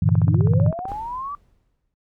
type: chord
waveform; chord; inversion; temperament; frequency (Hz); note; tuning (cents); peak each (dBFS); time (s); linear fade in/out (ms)
sine; E half-diminished seventh; first; equal; 98 / 116.54 / 146.83 / 164.81; G2 / Bb2 / D3 / E3; 0 / 0 / 0 / 0; -19 / -20 / -21 / -20; 0.02-0.71; 5
type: click train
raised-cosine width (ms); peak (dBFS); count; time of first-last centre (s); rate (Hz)
1; -18; 14; 0.09-0.918; 15.7
type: linear sweep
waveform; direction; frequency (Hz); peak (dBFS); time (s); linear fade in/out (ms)
sine; up; 263.6 to 1174.7; -27; 0.27-1.35; 2
type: noise with exponential decay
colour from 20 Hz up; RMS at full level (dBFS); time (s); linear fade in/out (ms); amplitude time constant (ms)
brown; -36; 0.88-1.94; 1; 230
effects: noise-tail reverb RT60 0.1 s tail -22 dB re dry